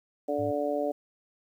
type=harmonic tone; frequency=145.6 Hz; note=D3; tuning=15 cents flat; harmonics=2 / 3 / 4 / 5; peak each=-33 / -33 / -29 / -35 dBFS; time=0.28-0.92 s; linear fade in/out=10 ms
type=tone; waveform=sine; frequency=105.7 Hz; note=G#2; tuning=31 cents sharp; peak=-35 dBFS; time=0.38-0.52 s; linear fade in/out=20 ms
effects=10-bit